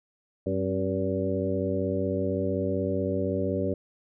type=harmonic tone with a mistuned harmonic; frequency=95.8 Hz; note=G2; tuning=39 cents flat; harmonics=1 / 2 / 3 / 4 / 5 / 6; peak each=-32 / -32 / -32 / -32 / -32 / -32 dBFS; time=0.46-3.74 s; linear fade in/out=5 ms; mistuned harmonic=3; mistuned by=-64 cents; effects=none